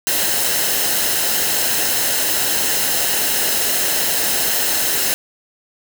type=noise with comb filter; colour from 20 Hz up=white; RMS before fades=-18 dBFS; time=0.07-5.14 s; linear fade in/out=0 ms; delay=0.86 ms; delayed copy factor=-0.5; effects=none